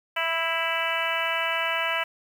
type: harmonic tone with a mistuned harmonic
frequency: 330 Hz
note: E4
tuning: 2 cents sharp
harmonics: 2 / 3 / 4 / 5 / 6 / 7 / 8 / 9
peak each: -32 / -32 / -32 / -32 / -32 / -32 / -32 / -32 dBFS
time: 0.16-2.04 s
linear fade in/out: 10 ms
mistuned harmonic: 5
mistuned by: -17 cents
effects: 8-bit